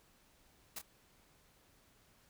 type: noise with echo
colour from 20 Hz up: white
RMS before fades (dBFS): -43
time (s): 0.76-0.79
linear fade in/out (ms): 5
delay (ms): 27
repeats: 1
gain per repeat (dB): -8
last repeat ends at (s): 0.817
effects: pink hiss -68 dBFS RMS until 2.29 s